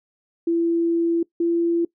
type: tone pair in turn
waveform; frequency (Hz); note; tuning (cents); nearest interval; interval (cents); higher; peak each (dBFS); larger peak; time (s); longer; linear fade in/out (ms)
sine; 336.1 / 338.8; E4 / E4; +34 / +48; unison; 14; second; -17; neither; 0.47-1.23 / 1.4-1.85; first; 5
effects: noise-tail reverb RT60 0.1 s tail -21 dB re dry